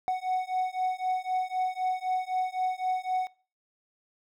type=beating tone pair; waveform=triangle; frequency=740 / 743.9 Hz; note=F#5 / F#5; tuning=0 / +9 cents; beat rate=3.9 Hz; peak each=-28 dBFS; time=0.08-3.27 s; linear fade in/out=0 ms; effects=noise-tail reverb RT60 0.4 s tail -21 dB re dry